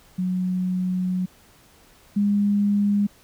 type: tone pair in turn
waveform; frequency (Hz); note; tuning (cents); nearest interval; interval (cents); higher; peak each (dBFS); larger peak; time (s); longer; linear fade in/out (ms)
sine; 183.3 / 203.7; F#3 / G#3; -16 / -33; major second; 183; second; -21 / -17; second; 0.18-1.26 / 2.16-3.07; first; 10
effects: pink hiss -54 dBFS RMS until 3.23 s